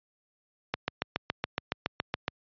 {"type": "click train", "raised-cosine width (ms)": 0.3, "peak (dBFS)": -11, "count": 12, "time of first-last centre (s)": [0.74, 2.281], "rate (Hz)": 7.14, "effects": ["high-pass 80 Hz 12 dB/octave", "resampled to 11025 Hz"]}